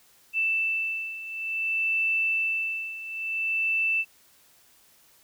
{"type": "beating tone pair", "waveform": "sine", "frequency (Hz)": [2653, 2653.56], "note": ["E7", "E7"], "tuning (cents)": [10, 11], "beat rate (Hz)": 0.56, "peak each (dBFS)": [-30, -26], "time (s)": [0.33, 4.05], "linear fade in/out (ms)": 50, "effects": ["white hiss -59 dBFS RMS until 5.23 s"]}